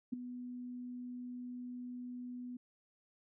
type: tone with ADSR envelope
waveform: sine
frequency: 247.1 Hz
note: B3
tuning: 1 cent sharp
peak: -31 dBFS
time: 0.12-2.57 s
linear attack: 13 ms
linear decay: 9 ms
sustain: -11 dB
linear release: 6 ms
effects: none